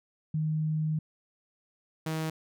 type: tone pair in turn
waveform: sine / sawtooth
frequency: 155.56 / 158.74 Hz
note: D#3 / D#3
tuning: 0 / +35 cents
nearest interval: unison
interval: 35 cents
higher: second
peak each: -26 dBFS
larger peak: neither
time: 0.34-0.99 / 2.06-2.3 s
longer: first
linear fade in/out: 5 ms
effects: none